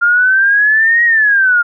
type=exponential two-way sweep; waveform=sine; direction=up then down; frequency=1396.9 to 1902 to 1396.9 Hz; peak=-7 dBFS; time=0.01-1.63 s; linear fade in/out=20 ms; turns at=1.04 s; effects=none